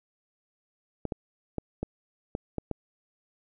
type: clicks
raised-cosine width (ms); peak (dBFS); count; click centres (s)
2; -17; 7; 1.053 / 1.122 / 1.583 / 1.83 / 2.351 / 2.583 / 2.713
effects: none